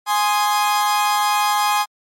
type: chord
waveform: 40% pulse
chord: Ab major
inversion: none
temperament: equal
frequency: 830.6 / 1046.5 / 1244.5 Hz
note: Ab5 / C6 / Eb6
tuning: 0 / 0 / 0 cents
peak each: -17 / -20 / -23 dBFS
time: 0.06-1.86 s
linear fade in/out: 50 ms
effects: MP3 64 kbps